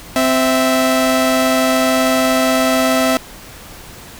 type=tone pair together; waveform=sawtooth; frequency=259.5 / 657 Hz; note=C4 / E5; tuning=-14 / -6 cents; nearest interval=octave + major third; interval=1608 cents; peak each=-11 dBFS; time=0.16-3.17 s; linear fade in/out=0 ms; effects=pink hiss -36 dBFS RMS until 4.19 s